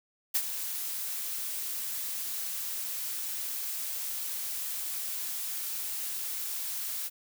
blue noise with ADSR envelope, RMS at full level -25 dBFS, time 0.34-7.1 s, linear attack 15 ms, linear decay 57 ms, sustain -10 dB, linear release 33 ms, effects none

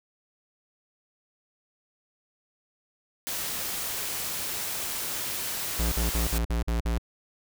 white noise, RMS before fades -32 dBFS, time 3.27-6.38 s, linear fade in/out 0 ms
square tone bursts, 57.5 Hz, A#1, 23 cents flat, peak -25 dBFS, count 7, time 5.79-6.982 s, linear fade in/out 5 ms, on 130 ms, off 47 ms
effects none

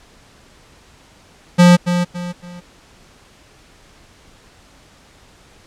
square tone with echo, 176.4 Hz, F3, 18 cents sharp, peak -6 dBFS, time 1.58-1.77 s, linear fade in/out 20 ms, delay 280 ms, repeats 3, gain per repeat -9 dB, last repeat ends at 2.61 s, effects pink hiss -48 dBFS RMS until 5.66 s + low-pass 8000 Hz 12 dB/octave

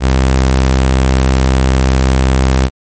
sawtooth tone, 65.41 Hz, C2, in tune, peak -4 dBFS, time 0-2.7 s, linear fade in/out 50 ms, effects MP3 32 kbps

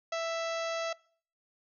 harmonic tone with a mistuned harmonic, 661 Hz, E5, 5 cents sharp, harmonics 1 / 2 / 3 / 4 / 5 / 6 / 7 / 8 / 9 / 10, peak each -32 / -38 / -42 / -44 / -46 / -48 / -49 / -50 / -51 / -52 dBFS, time 0.12-0.93 s, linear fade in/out 5 ms, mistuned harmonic 10, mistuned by -19 cents, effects noise-tail reverb RT60 0.5 s tail -23 dB re dry

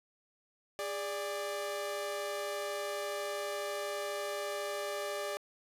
sawtooth tone pair together, 408.9 / 587.3 Hz, G#4 / D5, -27 / 0 cents, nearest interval tritone, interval 627 cents, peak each -36 / -33 dBFS, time 0.79-5.37 s, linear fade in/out 0 ms, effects resampled to 32000 Hz + 10-bit

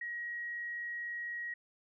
sine tone, 1898 Hz, A#6, 31 cents sharp, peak -37 dBFS, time 0.01-1.54 s, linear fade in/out 5 ms, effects none

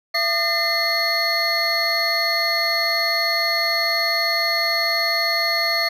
triangle tone cluster, 672 / 1213 / 1802 / 2061 / 4344 Hz, E5 / D#6 / A6 / C7 / C#8, +33 / -44 / +41 / -27 / -36 cents, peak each -24 / -27 / -26 / -22 / -20 dBFS, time 0.14-5.89 s, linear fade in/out 10 ms, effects none

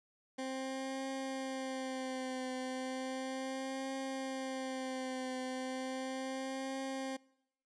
20% pulse tone with vibrato, 262.2 Hz, C4, 4 cents sharp, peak -33 dBFS, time 0.38-7.17 s, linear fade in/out 10 ms, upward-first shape triangle, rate 0.35 Hz, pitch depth 36 cents each way, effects noise-tail reverb RT60 0.8 s tail -24 dB re dry + resampled to 22050 Hz

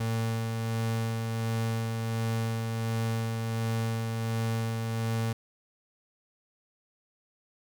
35% pulse tone with tremolo, 113.4 Hz, A#2, 47 cents flat, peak -25 dBFS, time 0-5.33 s, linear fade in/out 5 ms, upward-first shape sine, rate 1.4 Hz, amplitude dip 30%, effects 11-bit

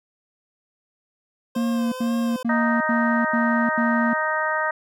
25% pulse tone with vibrato, 523.3 Hz, C5, in tune, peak -27 dBFS, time 1.55-2.43 s, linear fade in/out 5 ms, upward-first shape sine, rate 2 Hz, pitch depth 45 cents each way
triangle tone bursts, 233.1 Hz, A#3, in tune, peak -18 dBFS, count 6, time 1.56-4.135 s, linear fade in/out 5 ms, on 360 ms, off 83 ms
harmonic tone, 311.1 Hz, D#4, in tune, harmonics 2 / 3 / 4 / 5 / 6, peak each -27 / -27 / -27 / -27 / -27 dBFS, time 2.49-4.71 s, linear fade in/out 5 ms
effects none

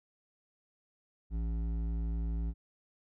sine tone with hard clipping, 56 Hz, A1, 31 cents sharp, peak -33 dBFS, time 1.3-2.54 s, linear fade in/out 50 ms, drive 10 dB, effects none

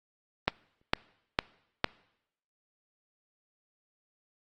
click train, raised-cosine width 0.3 ms, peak -7 dBFS, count 4, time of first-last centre 0.48-1.844 s, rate 2.2 Hz, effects noise-tail reverb RT60 0.8 s tail -23 dB re dry + Opus 24 kbps

